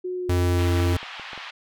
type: tone with pitch glide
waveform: sine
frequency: 364.5 to 342.1 Hz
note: F#4 to F4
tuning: -26 to -36 cents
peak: -26 dBFS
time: 0.04-0.94 s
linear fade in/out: 10 ms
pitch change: -110 cents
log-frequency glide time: 0.15-0.74 s
type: tone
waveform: square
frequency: 89 Hz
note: F2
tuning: 33 cents sharp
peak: -20 dBFS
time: 0.29-0.97 s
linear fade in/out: 5 ms
type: band-pass noise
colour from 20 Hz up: white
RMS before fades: -38 dBFS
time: 0.58-1.51 s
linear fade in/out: 10 ms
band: 790 to 3400 Hz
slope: 24 dB/octave
type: clicks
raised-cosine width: 1 ms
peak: -26 dBFS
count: 7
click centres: 0.801 / 0.864 / 0.96 / 1.03 / 1.197 / 1.332 / 1.377 s
effects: none

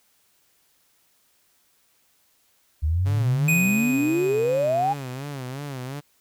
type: exponential sweep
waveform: sine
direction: up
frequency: 72.9 to 830.6 Hz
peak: -19 dBFS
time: 2.82-4.94 s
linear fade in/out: 20 ms
type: tone with vibrato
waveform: sawtooth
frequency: 135.3 Hz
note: C#3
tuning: 42 cents flat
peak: -27 dBFS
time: 3.05-6.01 s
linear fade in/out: 20 ms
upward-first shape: sine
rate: 2.8 Hz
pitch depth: 130 cents each way
type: tone with exponential decay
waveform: square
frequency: 2489 Hz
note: D#7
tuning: in tune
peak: -19 dBFS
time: 3.48-5.28 s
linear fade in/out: 5 ms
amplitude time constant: 390 ms
effects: white hiss -64 dBFS RMS until 6.2 s

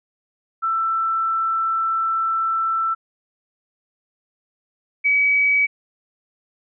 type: tone pair in turn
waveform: sine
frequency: 1332 / 2275 Hz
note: E6 / C#7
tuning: +18 / +44 cents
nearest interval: major sixth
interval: 926 cents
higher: second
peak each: -18 / -14 dBFS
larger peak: second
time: 0.62-2.95 / 5.04-5.67 s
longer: first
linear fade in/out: 20 ms
effects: none

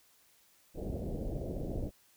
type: low-pass noise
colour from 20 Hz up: pink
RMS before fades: -37 dBFS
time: 0.74-1.91 s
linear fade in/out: 50 ms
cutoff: 650 Hz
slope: 48 dB/octave
effects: white hiss -66 dBFS RMS until 2.16 s

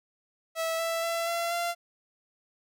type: tone with pitch steps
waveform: sawtooth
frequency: 653 / 661.7 / 670.6 / 679.6 / 688.6 Hz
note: E5 / E5 / E5 / F5 / F5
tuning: -17 / +6 / +30 / -47 / -25 cents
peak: -24 dBFS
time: 0.55-1.75 s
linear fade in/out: 50 ms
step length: 240 ms
effects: none

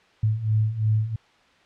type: beating tone pair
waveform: sine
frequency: 106.7 / 109.6 Hz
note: G#2 / A2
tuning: +47 / -6 cents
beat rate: 2.9 Hz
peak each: -25 / -21 dBFS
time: 0.23-1.16 s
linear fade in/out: 5 ms
effects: white hiss -57 dBFS RMS until 1.65 s + low-pass 3000 Hz 12 dB/octave

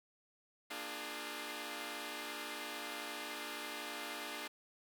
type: chord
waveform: 5% pulse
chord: Bb dominant seventh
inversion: none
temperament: equal with one note detuned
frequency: 233.1 / 297.9 / 349.2 / 415.3 Hz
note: Bb3 / D4 / F4 / Ab4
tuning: 0 / +25 / 0 / 0 cents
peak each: -39 / -34 / -39 / -36 dBFS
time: 0.7-4.48 s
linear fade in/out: 10 ms
effects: none

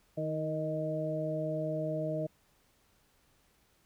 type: harmonic tone with a mistuned harmonic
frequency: 155.56 Hz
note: D#3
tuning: in tune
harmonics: 1 / 2 / 3 / 4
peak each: -36 / -39 / -41 / -34 dBFS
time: 0.17-2.27 s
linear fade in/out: 10 ms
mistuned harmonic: 2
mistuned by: +26 cents
effects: pink hiss -69 dBFS RMS until 3.85 s

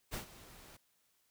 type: noise with ADSR envelope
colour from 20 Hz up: pink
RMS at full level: -40 dBFS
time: 0.11-0.77 s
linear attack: 31 ms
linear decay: 110 ms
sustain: -16 dB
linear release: 7 ms
effects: white hiss -75 dBFS RMS until 1.3 s

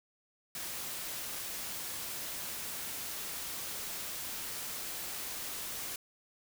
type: noise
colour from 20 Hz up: white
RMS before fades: -40 dBFS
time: 0.55-5.96 s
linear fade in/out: 2 ms
effects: none

